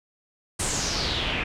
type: noise with low-pass filter sweep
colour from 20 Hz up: pink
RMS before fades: -27 dBFS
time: 0.59-1.44 s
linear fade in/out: 10 ms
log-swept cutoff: 9000 to 2400 Hz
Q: 4.1
effects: none